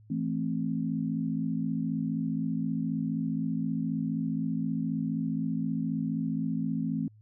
sine chord, A minor, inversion second, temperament just, 165 / 220 / 264 Hz, E3 / A3 / C4, +2 / 0 / +16 cents, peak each -32 dBFS, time 0.1-7.08 s, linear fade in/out 5 ms, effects added 107 Hz sine -53 dBFS peak until 7.21 s

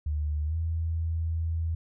sine tone with pitch glide, 75.1 to 81.9 Hz, D2 to E2, +39 to -11 cents, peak -26 dBFS, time 0.06-1.75 s, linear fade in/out 5 ms, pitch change +150 cents, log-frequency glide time 0.45-0.56 s, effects none

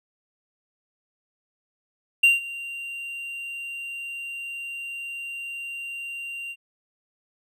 triangle tone with ADSR envelope, 2771 Hz, F7, 14 cents flat, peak -10 dBFS, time 2.23-6.56 s, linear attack 8 ms, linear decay 160 ms, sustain -20 dB, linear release 52 ms, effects none

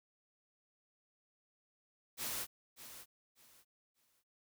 white noise with echo, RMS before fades -40 dBFS, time 2.17-2.47 s, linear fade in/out 50 ms, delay 590 ms, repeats 3, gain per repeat -12 dB, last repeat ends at 4.24 s, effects none

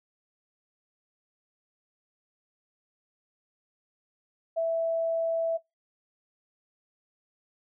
sine tone, 659.3 Hz, E5, in tune, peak -24 dBFS, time 4.56-5.58 s, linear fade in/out 20 ms, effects noise-tail reverb RT60 0.2 s tail -24 dB re dry

